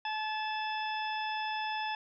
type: harmonic tone with a mistuned harmonic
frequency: 863 Hz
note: A5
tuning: 34 cents flat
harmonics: 1 / 2 / 3 / 4 / 6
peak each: -34 / -40 / -41 / -43 / -47 dBFS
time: 0.05-1.95 s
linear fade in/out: 2 ms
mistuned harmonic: 3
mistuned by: +32 cents
effects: none